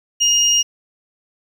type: tone pair together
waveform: sine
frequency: 2855 / 5700 Hz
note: F7 / F8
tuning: +37 / +34 cents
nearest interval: octave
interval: 1197 cents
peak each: -14 dBFS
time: 0.2-0.63 s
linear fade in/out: 20 ms
effects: tanh soft clip ceiling -6 dBFS + 7-bit